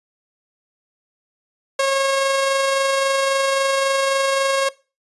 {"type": "tone with amplitude modulation", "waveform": "sawtooth", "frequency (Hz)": 544, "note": "C#5", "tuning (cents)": -33, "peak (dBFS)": -11, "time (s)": [1.79, 4.69], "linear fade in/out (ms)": 5, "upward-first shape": "sine", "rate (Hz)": 23.7, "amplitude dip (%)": 25, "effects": ["noise-tail reverb RT60 0.3 s tail -20 dB re dry", "resampled to 24000 Hz"]}